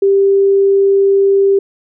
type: tone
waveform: sine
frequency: 393.9 Hz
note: G4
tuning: 8 cents sharp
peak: -7 dBFS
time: 0.02-1.59 s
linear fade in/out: 5 ms
effects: none